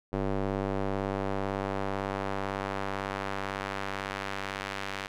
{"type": "tone with band-pass filter sweep", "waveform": "square", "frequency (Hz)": 49, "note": "G1", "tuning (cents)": 0, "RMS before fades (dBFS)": -33, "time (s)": [0.12, 5.08], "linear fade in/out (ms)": 20, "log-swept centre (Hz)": [450, 2200], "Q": 0.78, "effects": []}